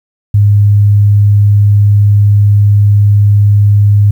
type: tone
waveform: sine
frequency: 102.6 Hz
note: G#2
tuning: 21 cents flat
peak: -3 dBFS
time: 0.34-4.11 s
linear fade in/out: 5 ms
effects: 7-bit